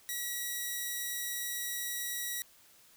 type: tone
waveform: 5% pulse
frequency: 1927 Hz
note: B6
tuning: 43 cents flat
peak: -24 dBFS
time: 0.09-2.42 s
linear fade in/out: 0 ms
effects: white hiss -61 dBFS RMS until 2.96 s